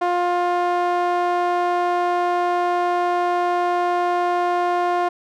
sawtooth tone with band-pass filter, 353.2 Hz, F4, 20 cents sharp, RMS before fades -20 dBFS, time 0.01-5.09 s, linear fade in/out 10 ms, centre 800 Hz, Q 1.7, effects none

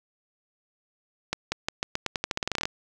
accelerating click train, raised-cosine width 0.2 ms, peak -9 dBFS, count 18, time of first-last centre 1.33-2.655 s, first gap 190 ms, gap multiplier 0.87, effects none

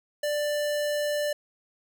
square tone, 590 Hz, D5, 8 cents sharp, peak -26 dBFS, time 0.23-1.33 s, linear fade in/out 5 ms, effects 11-bit

